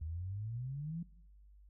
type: exponential sweep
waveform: sine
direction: up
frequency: 75.4 to 174.61 Hz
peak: -38 dBFS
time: 0.01-1.03 s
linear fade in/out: 5 ms
effects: noise-tail reverb RT60 0.8 s tail -21 dB re dry + added 50 Hz sine -57 dBFS peak until 1.69 s